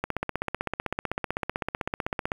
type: click train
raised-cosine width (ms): 0.5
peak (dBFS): -12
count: 37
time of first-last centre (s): 0.04-2.318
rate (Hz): 15.8
effects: 7-bit